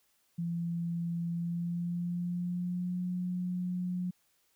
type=tone with pitch glide; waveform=sine; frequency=169.9 to 180 Hz; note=F3 to F#3; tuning=-47 to -47 cents; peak=-31 dBFS; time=0.38-4.11 s; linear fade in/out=10 ms; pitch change=+100 cents; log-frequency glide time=1.31-3.01 s; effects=white hiss -72 dBFS RMS until 4.55 s